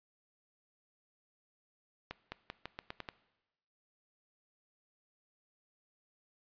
accelerating click train, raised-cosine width 0.3 ms, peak -24 dBFS, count 8, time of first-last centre 2.11-3.088 s, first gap 210 ms, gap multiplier 0.86, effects noise-tail reverb RT60 1.0 s tail -18 dB re dry + resampled to 11025 Hz

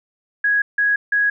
sine tone bursts, 1661.2 Hz, G#6, in tune, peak -14 dBFS, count 3, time 0.44-1.3 s, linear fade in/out 5 ms, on 180 ms, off 160 ms, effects none

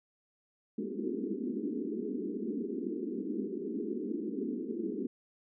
pink band-pass noise, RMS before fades -36 dBFS, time 0.78-5.07 s, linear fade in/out 5 ms, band 200 to 430 Hz, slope 96 dB/octave, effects none

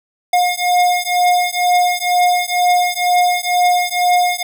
square beating tone pair, 714 / 716.1 Hz, F5 / F5, +38 / +43 cents, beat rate 2.1 Hz, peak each -16 dBFS, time 0.33-4.43 s, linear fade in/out 5 ms, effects none

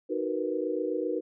sine chord, B major seventh, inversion first, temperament equal with one note detuned, 311.1 / 371.5 / 466.2 / 493.9 Hz, D#4 / F#4 / A#4 / B4, 0 / +7 / 0 / 0 cents, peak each -33 dBFS, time 0.09-1.21 s, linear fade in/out 20 ms, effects none

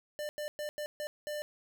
square tone bursts at uneven times, 596 Hz, D5, 25 cents sharp, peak -36 dBFS, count 6, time 0.19-0.29 / 0.38-0.48 / 0.59-0.69 / 0.78-0.86 / 1-1.07 / 1.27-1.42 s, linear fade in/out 0 ms, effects none

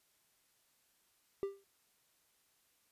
triangle tone with exponential decay, 395.2 Hz, G4, 14 cents sharp, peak -29 dBFS, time 1.43-1.64 s, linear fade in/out 0 ms, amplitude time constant 44 ms, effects white hiss -74 dBFS RMS until 2.91 s + resampled to 32000 Hz

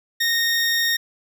20% pulse tone, 1852 Hz, A#6, 12 cents flat, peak -13 dBFS, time 0.2-0.97 s, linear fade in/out 10 ms, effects none

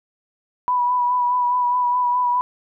sine tone with vibrato, 984 Hz, B5, 7 cents flat, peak -16 dBFS, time 0.68-2.41 s, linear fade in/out 0 ms, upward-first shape sine, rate 4.8 Hz, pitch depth 25 cents each way, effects none

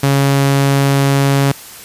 sawtooth tone, 138.59 Hz, C#3, in tune, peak -6 dBFS, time 0.03-1.52 s, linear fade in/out 5 ms, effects white hiss -34 dBFS RMS until 1.84 s + resampled to 32000 Hz

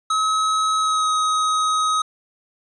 square tone with pitch glide, 1280 to 1263.1 Hz, D#6 to D#6, +49 to +26 cents, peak -18 dBFS, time 0.1-2.02 s, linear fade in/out 5 ms, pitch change -23 cents, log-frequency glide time 0.79-1.11 s, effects resampled to 22050 Hz

